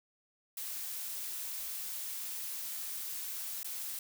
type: noise with dropouts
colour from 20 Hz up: blue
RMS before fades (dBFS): -40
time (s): 0.57-3.99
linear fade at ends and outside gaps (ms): 2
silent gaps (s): 3.631-3.645
effects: none